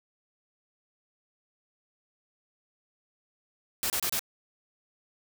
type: noise bursts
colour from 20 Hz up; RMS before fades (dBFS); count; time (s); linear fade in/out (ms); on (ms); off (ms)
white; -29; 4; 3.83-4.193; 0; 69; 29
effects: none